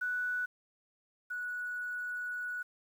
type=tone pair in turn; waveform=sine; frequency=1480 / 1469.8 Hz; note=F#6 / F#6; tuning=0 / -12 cents; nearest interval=unison; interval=12 cents; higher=first; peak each=-31 / -35 dBFS; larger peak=first; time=0.01-0.46 / 1.3-2.63 s; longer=second; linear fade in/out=10 ms; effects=10-bit